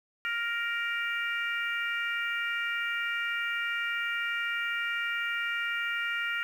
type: harmonic tone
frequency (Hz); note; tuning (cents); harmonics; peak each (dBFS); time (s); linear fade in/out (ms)
467.9; A#4; +6; 3 / 4 / 5 / 6; -32 / -34 / -36 / -38; 0.25-6.43; 0
effects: 9-bit